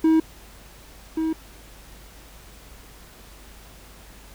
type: tone pair in turn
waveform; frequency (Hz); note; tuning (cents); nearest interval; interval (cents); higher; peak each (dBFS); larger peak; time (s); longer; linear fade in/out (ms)
triangle; 319.8 / 319.8; D#4 / D#4; +48 / +48; unison; 0; neither; -12 / -19; first; 0.04-0.2 / 1.17-1.33; neither; 5
effects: added 50 Hz sine -47 dBFS peak until 4.34 s + pink hiss -48 dBFS RMS until 4.34 s